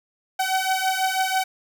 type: beating tone pair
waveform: sawtooth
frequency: 755 / 761.1 Hz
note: F#5 / F#5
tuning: +35 / +49 cents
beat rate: 6.1 Hz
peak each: -20 dBFS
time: 0.39-1.44 s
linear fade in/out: 10 ms
effects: none